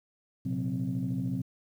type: tone cluster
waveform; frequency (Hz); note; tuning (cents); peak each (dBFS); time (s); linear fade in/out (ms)
sine; 116.9 / 130.4 / 182.4 / 260; A#2 / C3 / F#3 / C4; +5 / -5 / -24 / -11; -35 / -33 / -33 / -33; 0.45-1.42; 10
effects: tanh soft clip ceiling -22 dBFS + 10-bit